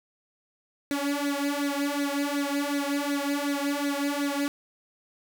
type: tone with flanger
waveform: sawtooth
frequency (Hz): 284.7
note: C#4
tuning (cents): +46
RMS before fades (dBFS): -28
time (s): 0.91-4.48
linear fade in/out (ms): 0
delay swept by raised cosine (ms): 0.48 to 3.08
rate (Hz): 2.7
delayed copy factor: +0.8
effects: none